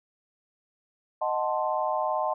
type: chord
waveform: sine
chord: D# diminished seventh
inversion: none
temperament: equal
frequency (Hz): 622.3 / 740 / 880 / 1046.5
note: D#5 / F#5 / A5 / C6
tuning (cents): 0 / 0 / 0 / 0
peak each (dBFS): -29 / -31 / -30 / -31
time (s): 1.21-2.34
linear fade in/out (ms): 10
effects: none